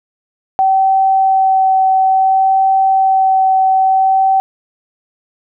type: tone with vibrato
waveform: sine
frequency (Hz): 766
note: G5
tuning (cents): -40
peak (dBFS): -8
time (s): 0.59-4.4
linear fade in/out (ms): 0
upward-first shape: sine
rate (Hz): 0.58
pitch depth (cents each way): 9
effects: none